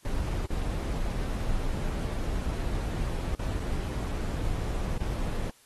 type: noise with dropouts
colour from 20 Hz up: brown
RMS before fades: -30 dBFS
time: 0.05-5.5 s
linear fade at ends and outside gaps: 1 ms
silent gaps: 0.459-0.505 / 3.35-3.394 / 3.596-3.602 / 4.98-5.004 s
effects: white hiss -60 dBFS RMS until 5.65 s + AAC 32 kbps